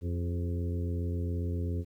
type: harmonic tone with a mistuned harmonic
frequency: 87.31 Hz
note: F2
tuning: in tune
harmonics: 1 / 2 / 3 / 4 / 5 / 6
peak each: -30 / -40 / -40 / -44 / -43 / -50 dBFS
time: 0.01-1.85 s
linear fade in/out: 50 ms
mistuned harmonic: 5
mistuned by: -40 cents
effects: 11-bit